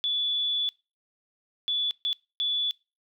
sine tone bursts at uneven times, 3446 Hz, A7, 37 cents flat, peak -24 dBFS, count 4, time 0.04-0.69 / 1.68-1.91 / 2.05-2.13 / 2.4-2.71 s, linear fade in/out 0 ms, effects noise-tail reverb RT60 0.3 s tail -24 dB re dry

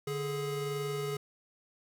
square tone pair together, 146.83 / 418.9 Hz, D3 / G#4, 0 / +15 cents, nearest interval octave + tritone, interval 1815 cents, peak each -38 / -35 dBFS, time 0.07-1.17 s, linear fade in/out 5 ms, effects none

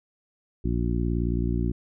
harmonic tone, 58.7 Hz, A#1, 13 cents sharp, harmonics 1 / 2 / 3 / 4 / 5 / 6, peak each -26 / -29 / -31 / -32 / -33 / -34 dBFS, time 0.64-1.72 s, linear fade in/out 10 ms, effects none

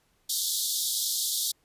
pink high-pass noise, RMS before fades -28 dBFS, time 0.29-1.52 s, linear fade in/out 10 ms, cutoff 3400 Hz, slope 96 dB/octave, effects pink hiss -69 dBFS RMS until 1.64 s + resampled to 32000 Hz

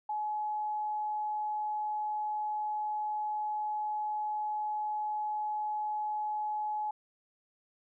sine tone, 848 Hz, G#5, 36 cents sharp, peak -31 dBFS, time 0.09-6.91 s, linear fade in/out 5 ms, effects none

